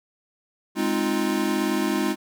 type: chord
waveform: square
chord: F minor seventh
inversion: first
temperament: equal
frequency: 207.7 / 261.6 / 311.1 / 349.2 Hz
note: Ab3 / C4 / Eb4 / F4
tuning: 0 / 0 / 0 / 0 cents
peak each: -28 / -29 / -27 / -28 dBFS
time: 0.75-2.16 s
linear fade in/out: 50 ms
effects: none